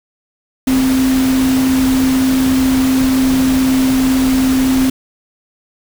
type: tone in noise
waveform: sine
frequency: 261.6 Hz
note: C4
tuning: in tune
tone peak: -10 dBFS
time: 0.67-4.9 s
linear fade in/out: 5 ms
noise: pink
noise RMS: -22 dBFS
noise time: 0.67-4.9 s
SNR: +9 dB
effects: none